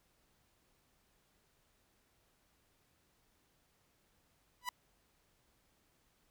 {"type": "tone with exponential growth", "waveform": "sawtooth", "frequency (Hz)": 987.8, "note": "B5", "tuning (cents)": 0, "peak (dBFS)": -29, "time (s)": [4.61, 4.69], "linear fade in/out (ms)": 2, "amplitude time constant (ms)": 16, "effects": ["pink hiss -74 dBFS RMS until 6.3 s"]}